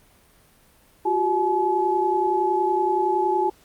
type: tone cluster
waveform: sine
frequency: 354.7 / 385.4 / 854 Hz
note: F4 / G4 / G#5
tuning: +27 / -29 / +48 cents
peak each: -24 / -25 / -21 dBFS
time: 1.05-3.5 s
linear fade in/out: 10 ms
effects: pink hiss -56 dBFS RMS until 3.64 s + Opus 32 kbps